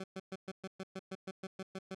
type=tone bursts; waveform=20% pulse; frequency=190 Hz; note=F#3; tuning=46 cents sharp; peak=-35 dBFS; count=13; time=0-1.947 s; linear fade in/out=5 ms; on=39 ms; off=120 ms; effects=low-pass 7000 Hz 12 dB/octave